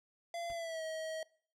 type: tone with pitch glide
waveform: square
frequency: 683 to 637.3 Hz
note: F5 to D#5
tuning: -39 to +41 cents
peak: -39 dBFS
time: 0.34-1.23 s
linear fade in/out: 2 ms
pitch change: -120 cents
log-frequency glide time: 0.51-0.83 s
type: noise with exponential decay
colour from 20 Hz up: brown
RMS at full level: -49 dBFS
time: 0.5-0.58 s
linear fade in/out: 0 ms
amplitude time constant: 17 ms
effects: noise-tail reverb RT60 0.5 s tail -22 dB re dry + low-pass 9000 Hz 12 dB/octave